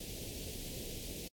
pink band-stop noise, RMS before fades -44 dBFS, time 0-1.28 s, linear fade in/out 5 ms, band 550 to 2700 Hz, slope 24 dB/octave, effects AAC 64 kbps

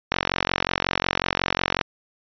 click train, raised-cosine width 0.3 ms, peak -3 dBFS, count 78, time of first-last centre 0.12-1.812 s, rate 45.5 Hz, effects resampled to 11025 Hz

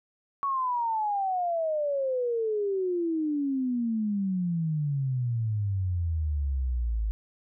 sine exponential sweep, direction down, 1125 to 51.91 Hz, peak -25 dBFS, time 0.43-7.11 s, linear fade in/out 0 ms, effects none

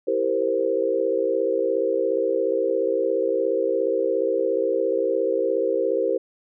sine chord, C dominant seventh, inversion first, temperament equal, 329.6 / 392 / 466.2 / 523.3 Hz, E4 / G4 / Bb4 / C5, 0 / 0 / 0 / 0 cents, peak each -29 / -25 / -24 / -24 dBFS, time 0.07-6.18 s, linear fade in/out 10 ms, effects none

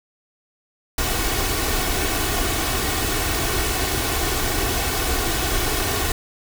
pink noise with comb filter, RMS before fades -22 dBFS, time 0.98-6.12 s, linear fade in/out 2 ms, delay 2.7 ms, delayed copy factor +0.6, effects none

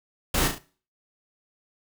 pink noise with echo, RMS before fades -24 dBFS, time 0.34-0.48 s, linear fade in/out 5 ms, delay 35 ms, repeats 3, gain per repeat -6 dB, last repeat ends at 0.585 s, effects noise-tail reverb RT60 0.4 s tail -18 dB re dry

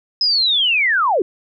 sine linear sweep, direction down, 5140 to 323.7 Hz, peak -13 dBFS, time 0.21-1.22 s, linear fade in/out 2 ms, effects none

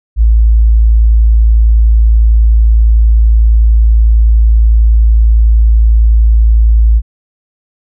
sine tone, 55.4 Hz, A1, 13 cents sharp, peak -3 dBFS, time 0.16-7.02 s, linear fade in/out 50 ms, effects none

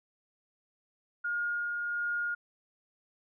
sine tone with tremolo, 1425 Hz, F6, 34 cents sharp, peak -29 dBFS, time 1.24-2.35 s, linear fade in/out 10 ms, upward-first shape sine, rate 1.4 Hz, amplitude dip 25%, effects none

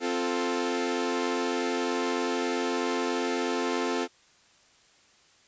sawtooth chord, F major, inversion second, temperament equal, 261.6 / 349.2 / 440 Hz, C4 / F4 / A4, 0 / 0 / 0 cents, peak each -27 dBFS, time 0-4.08 s, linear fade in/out 50 ms, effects white hiss -60 dBFS RMS until 5.47 s + resampled to 16000 Hz

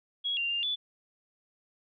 sine tone with pitch steps, 3322 / 2780 / 2801 / 3465 Hz, G#7 / F7 / F7 / A7, 0 / -9 / +4 / -27 cents, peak -28 dBFS, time 0.24-0.76 s, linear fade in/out 20 ms, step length 130 ms, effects none

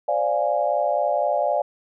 sine chord, D half-diminished seventh, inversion third, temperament equal, 523.3 / 587.3 / 698.5 / 830.6 Hz, C5 / D5 / F5 / Ab5, 0 / 0 / 0 / 0 cents, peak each -28 / -22 / -24 / -26 dBFS, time 0.08-1.62 s, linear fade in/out 5 ms, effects none

